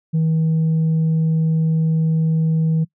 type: tone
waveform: sine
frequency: 160.3 Hz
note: E3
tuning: 48 cents flat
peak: -12 dBFS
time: 0.13-2.85 s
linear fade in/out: 20 ms
effects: noise-tail reverb RT60 0.1 s tail -24 dB re dry + tanh soft clip ceiling -13 dBFS